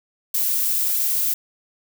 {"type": "noise", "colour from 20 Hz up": "violet", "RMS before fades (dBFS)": -21, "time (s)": [0.34, 1.34], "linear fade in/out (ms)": 5, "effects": []}